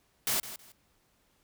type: noise with echo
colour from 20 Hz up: white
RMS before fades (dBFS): -29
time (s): 0.27-0.4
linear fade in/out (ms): 2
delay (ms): 160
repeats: 2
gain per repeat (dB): -13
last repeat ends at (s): 0.72
effects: pink hiss -70 dBFS RMS until 1.43 s